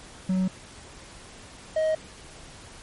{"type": "tone pair in turn", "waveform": "triangle", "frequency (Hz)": [186.6, 629.5], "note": ["F#3", "D#5"], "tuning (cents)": [15, 20], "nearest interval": "octave + major sixth", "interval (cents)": 2105, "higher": "second", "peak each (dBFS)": -19, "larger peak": "neither", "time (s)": [[0.29, 0.48], [1.76, 1.95]], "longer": "neither", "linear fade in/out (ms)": 5, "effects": ["pink hiss -46 dBFS RMS until 2.82 s", "MP3 48 kbps"]}